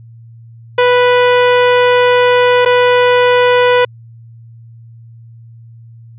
sawtooth tone with dropouts, 493.2 Hz, B4, 2 cents flat, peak -3 dBFS, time 0.78-3.85 s, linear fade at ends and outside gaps 5 ms, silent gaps 2.651-2.658 s, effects added 115 Hz sine -34 dBFS peak until 6.18 s + resampled to 8000 Hz

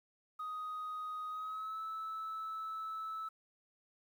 sine tone with pitch glide, 1250 to 1307.6 Hz, D#6 to E6, +8 to -14 cents, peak -37 dBFS, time 0.39-3.29 s, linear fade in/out 10 ms, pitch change +78 cents, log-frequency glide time 1.3-1.8 s, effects tanh soft clip ceiling -37 dBFS + 11-bit

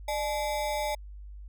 square ring-modulated tone, 728 Hz, F#5, 28 cents flat, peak -26 dBFS, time 0.08-0.95 s, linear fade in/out 5 ms, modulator 127 Hz, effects added 50 Hz sine -41 dBFS peak until 1.48 s

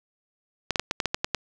clicks, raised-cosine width 0.2 ms, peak -7 dBFS, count 9, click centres 0.707 / 0.758 / 0.796 / 0.911 / 1.002 / 1.057 / 1.145 / 1.245 / 1.347 s, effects none

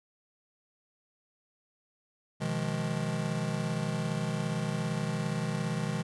square chord, F half-diminished seventh, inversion second, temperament just, 125.72 / 157.15 / 174.61 / 209.5 Hz, Cb3 / Eb3 / F3 / Ab3, +31 / +18 / 0 / +15 cents, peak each -37 / -34 / -38 / -37 dBFS, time 2.4-6.03 s, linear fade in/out 20 ms, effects resampled to 24000 Hz

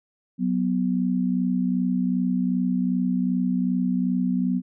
sine tone pair together, 185.3 / 247.9 Hz, F#3 / B3, +3 / +7 cents, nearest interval perfect fourth, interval 504 cents, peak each -23 dBFS, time 0.38-4.62 s, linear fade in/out 50 ms, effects none

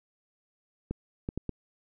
clicks, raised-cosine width 3 ms, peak -19 dBFS, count 4, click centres 0.91 / 1.289 / 1.376 / 1.493 s, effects none

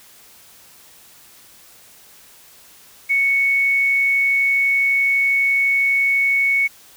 sine tone with quantisation, 2217 Hz, C#7, in tune, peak -14 dBFS, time 3.09-6.68 s, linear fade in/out 20 ms, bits 7, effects white hiss -47 dBFS RMS until 6.96 s

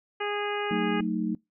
harmonic tone, 412.1 Hz, G#4, 13 cents flat, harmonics 1 / 2 / 3 / 4 / 5 / 6 / 7, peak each -31 / -34 / -36 / -37 / -38 / -39 / -39 dBFS, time 0.2-1.01 s, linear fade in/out 10 ms
sine chord, D# diminished, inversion first, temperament just, 186.68 / 224 / 311.1 Hz, F#3 / A3 / D#4, +16 / +31 / 0 cents, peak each -30 / -29 / -31 dBFS, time 0.71-1.35 s, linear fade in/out 2 ms
click, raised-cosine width 2 ms, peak -29 dBFS, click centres 1.005 s
effects noise-tail reverb RT60 0.2 s tail -25 dB re dry

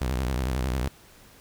sawtooth tone with vibrato, 63.9 Hz, C2, 40 cents flat, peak -21 dBFS, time 0.01-0.88 s, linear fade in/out 0 ms, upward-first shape sine, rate 11 Hz, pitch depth 160 cents each way, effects pink hiss -53 dBFS RMS until 1.4 s

